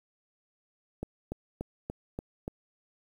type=click train; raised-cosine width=2 ms; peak=-21 dBFS; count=6; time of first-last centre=1.03-2.479 s; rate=3.45 Hz; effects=9-bit